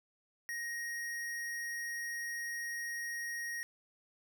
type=tone; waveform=square; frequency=1876 Hz; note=A#6; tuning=11 cents sharp; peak=-38 dBFS; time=0.49-3.63 s; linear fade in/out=0 ms; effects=none